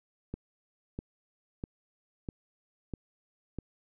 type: click train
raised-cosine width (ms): 3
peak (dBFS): -23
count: 6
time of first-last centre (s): 0.34-3.587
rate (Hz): 1.54
effects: none